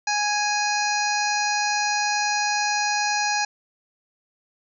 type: harmonic tone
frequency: 830.6 Hz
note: G#5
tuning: in tune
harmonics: 1 / 2 / 3 / 5 / 6 / 7 / 8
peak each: -24 / -27 / -29 / -31 / -32 / -32 / -33 dBFS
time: 0.07-3.45 s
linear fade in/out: 5 ms
effects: none